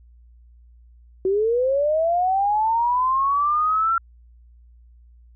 sine linear sweep, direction up, 370 to 1364 Hz, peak -17 dBFS, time 1.25-3.98 s, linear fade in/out 2 ms, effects added 59 Hz sine -47 dBFS peak until 5.35 s

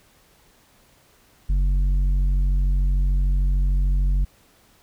sine tone with tanh clipping, 46.72 Hz, F#1, 18 cents sharp, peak -18 dBFS, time 1.49-4.25 s, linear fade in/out 10 ms, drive 7 dB, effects pink hiss -57 dBFS RMS until 4.82 s

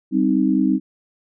sine chord, C minor, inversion second, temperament equal, 196 / 261.6 / 311.1 Hz, G3 / C4 / Eb4, 0 / 0 / 0 cents, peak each -20 / -18 / -19 dBFS, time 0.11-0.8 s, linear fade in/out 50 ms, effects none

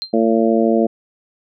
sine tone with exponential decay, 4153 Hz, C8, 14 cents flat, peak -18 dBFS, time 0.02-0.14 s, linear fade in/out 0 ms, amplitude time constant 24 ms
harmonic tone, 113 Hz, A2, 47 cents sharp, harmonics 2 / 3 / 4 / 5 / 6, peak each -16 / -18 / -19 / -20 / -21 dBFS, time 0.13-0.87 s, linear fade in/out 10 ms
effects none

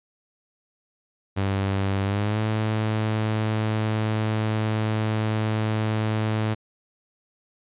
sawtooth tone with pitch glide, 98 to 108.74 Hz, G2 to A2, 0 to -20 cents, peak -18 dBFS, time 1.36-6.55 s, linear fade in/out 20 ms, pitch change +180 cents, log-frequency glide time 2.03-2.41 s, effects resampled to 8000 Hz

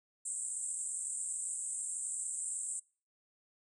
white band-pass noise, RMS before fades -39 dBFS, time 0.25-2.8 s, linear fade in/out 10 ms, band 7600 to 8900 Hz, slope 96 dB/octave, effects noise-tail reverb RT60 0.4 s tail -25 dB re dry

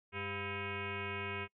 sine tone with frequency modulation, 1300 Hz, E6, 24 cents flat, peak -37 dBFS, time 0.12-1.48 s, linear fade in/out 50 ms, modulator 301 Hz, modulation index 4.7, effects noise-tail reverb RT60 0.1 s tail -23 dB re dry

